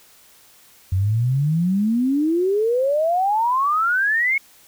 sine exponential sweep, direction up, 90.2 to 2217 Hz, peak -16 dBFS, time 0.92-4.38 s, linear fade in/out 5 ms, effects white hiss -51 dBFS RMS until 4.67 s

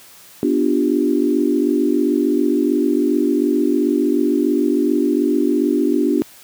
sine chord, G dominant seventh, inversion first, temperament equal, 246.9 / 293.7 / 349.2 / 392 Hz, B3 / D4 / F4 / G4, 0 / 0 / 0 / 0 cents, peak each -20 / -17 / -20 / -22 dBFS, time 0.43-6.22 s, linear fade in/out 0 ms, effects white hiss -44 dBFS RMS until 6.43 s + high-pass 100 Hz 12 dB/octave

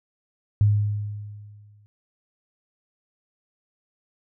sine tone with exponential decay, 103.83 Hz, G#2, in tune, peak -13 dBFS, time 0.61-1.86 s, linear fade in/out 0 ms, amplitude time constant 270 ms, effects none

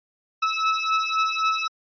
sawtooth beating tone pair, 1300 / 1303.8 Hz, E6 / E6, -24 / -19 cents, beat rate 3.8 Hz, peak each -20 dBFS, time 0.42-1.68 s, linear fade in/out 10 ms, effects resampled to 11025 Hz

